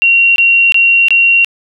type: tone bursts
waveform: sine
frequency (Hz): 2749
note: F7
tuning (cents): -28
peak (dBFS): -5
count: 4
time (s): 0.02-1.446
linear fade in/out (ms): 0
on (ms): 340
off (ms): 22
effects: none